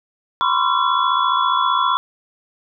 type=tone cluster; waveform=sine; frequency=989 / 1044 / 1123 / 1361 / 3412 Hz; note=B5 / C6 / C#6 / F6 / G#7; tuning=+2 / -4 / +22 / -45 / +46 cents; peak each=-21 / -19 / -22 / -21 / -25 dBFS; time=0.41-1.97 s; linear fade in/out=0 ms; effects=none